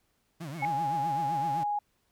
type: tone with vibrato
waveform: 35% pulse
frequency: 151.9 Hz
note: D#3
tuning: 41 cents flat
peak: -35 dBFS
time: 0.4-1.64 s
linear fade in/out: 10 ms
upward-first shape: triangle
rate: 7.8 Hz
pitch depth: 270 cents each way
type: tone with exponential growth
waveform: sine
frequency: 2196 Hz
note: C#7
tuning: 17 cents flat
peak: -28 dBFS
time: 0.52-0.65 s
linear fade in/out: 1 ms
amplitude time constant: 27 ms
type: tone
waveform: sine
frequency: 827 Hz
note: G#5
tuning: 8 cents flat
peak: -27 dBFS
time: 0.62-1.79 s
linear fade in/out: 5 ms
effects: pink hiss -73 dBFS RMS until 2.11 s